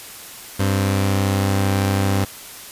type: tone pair together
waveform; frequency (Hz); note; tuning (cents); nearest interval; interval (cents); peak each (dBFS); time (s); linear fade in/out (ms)
sawtooth; 98.05 / 261.6; G2 / C4; +1 / 0; octave + perfect fourth; 1699; -13 / -22; 0.59-2.25; 10
effects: white hiss -37 dBFS RMS until 2.71 s + resampled to 32000 Hz